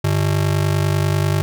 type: ring-modulated tone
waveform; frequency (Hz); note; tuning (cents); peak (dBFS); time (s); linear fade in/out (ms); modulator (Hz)
square; 123.47; B2; 0; -13; 0.04-1.42; 0; 25.1
effects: none